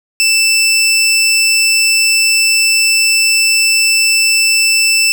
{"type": "tone", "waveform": "20% pulse", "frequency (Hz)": 2652, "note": "E7", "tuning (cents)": 10, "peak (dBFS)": -4, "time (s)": [0.2, 5.12], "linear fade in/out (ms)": 0, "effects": []}